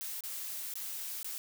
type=noise with dropouts; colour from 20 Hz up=blue; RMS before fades=-40 dBFS; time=0.01-1.38 s; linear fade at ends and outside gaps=0 ms; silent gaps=0.207-0.237 / 0.738-0.755 / 1.229-1.245 s; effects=none